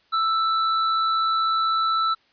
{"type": "tone", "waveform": "square", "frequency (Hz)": 1322, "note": "E6", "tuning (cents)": 5, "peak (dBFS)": -20, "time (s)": [0.12, 2.15], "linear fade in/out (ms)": 20, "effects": ["white hiss -61 dBFS RMS until 2.32 s", "resampled to 11025 Hz"]}